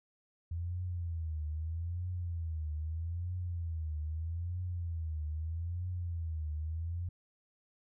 sine tone with vibrato, 83 Hz, E2, 12 cents sharp, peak -34 dBFS, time 0.51-7.09 s, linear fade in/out 5 ms, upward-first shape triangle, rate 0.79 Hz, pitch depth 160 cents each way, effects none

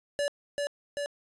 square tone with echo, 575 Hz, D5, 37 cents flat, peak -27 dBFS, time 0.19-0.28 s, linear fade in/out 0 ms, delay 390 ms, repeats 2, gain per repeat -2 dB, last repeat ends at 1.06 s, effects resampled to 24000 Hz + 10-bit

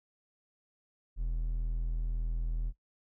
triangle tone, 40.88 Hz, E1, 14 cents flat, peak -28 dBFS, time 1.16-2.73 s, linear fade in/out 50 ms, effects noise-tail reverb RT60 0.1 s tail -17 dB re dry

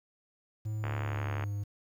triangle tone with pitch glide, 107.8 to 101.75 Hz, A2 to G#2, -35 to -35 cents, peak -30 dBFS, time 0.65-1.64 s, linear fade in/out 10 ms, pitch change -100 cents, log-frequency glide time 0.81-1.28 s
click train, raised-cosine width 0.5 ms, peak -22 dBFS, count 44, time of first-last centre 0.84-1.438 s, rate 71.9 Hz
effects 10-bit

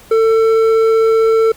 triangle tone with hard clipping, 447.4 Hz, A4, 29 cents sharp, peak -10 dBFS, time 0.11-1.52 s, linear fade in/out 5 ms, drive 10 dB, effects pink hiss -42 dBFS RMS until 1.56 s

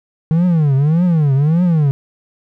triangle tone with vibrato, 155.56 Hz, D#3, in tune, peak -8 dBFS, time 0.31-1.91 s, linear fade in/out 0 ms, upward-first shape triangle, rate 1.7 Hz, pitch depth 290 cents each way, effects none

